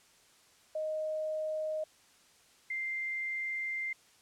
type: tone pair in turn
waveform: sine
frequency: 622.3 / 2093 Hz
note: D#5 / C7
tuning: 0 / 0 cents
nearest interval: octave + major sixth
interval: 2100 cents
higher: second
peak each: -32 / -33 dBFS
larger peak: first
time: 0.75-1.84 / 2.7-3.93 s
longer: second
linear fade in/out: 5 ms
effects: white hiss -63 dBFS RMS until 4.21 s + low-pass 9000 Hz 12 dB/octave